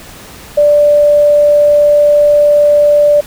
sine tone, 587.3 Hz, D5, in tune, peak -4 dBFS, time 0.57-3.21 s, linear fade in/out 10 ms, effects pink hiss -33 dBFS RMS until 3.26 s

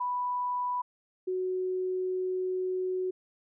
sine tone pair in turn, 987.8 / 370 Hz, B5 / F#4, 0 / 0 cents, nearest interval octave + perfect fourth, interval 1700 cents, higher first, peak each -28 dBFS, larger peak neither, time 0-0.82 / 1.27-3.11 s, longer second, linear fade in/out 10 ms, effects none

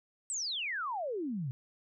sine exponential sweep, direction down, 8372 to 120.7 Hz, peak -33 dBFS, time 0.3-1.51 s, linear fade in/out 0 ms, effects none

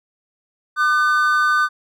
triangle tone pair together, 1200 / 1511.9 Hz, D6 / F#6, +37 / +37 cents, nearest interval major third, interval 400 cents, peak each -15 dBFS, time 0.76-1.69 s, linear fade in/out 50 ms, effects none

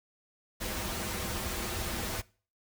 pink noise with comb filter, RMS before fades -35 dBFS, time 0.6-2.22 s, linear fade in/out 20 ms, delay 7 ms, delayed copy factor -0.6, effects noise-tail reverb RT60 0.4 s tail -22 dB re dry

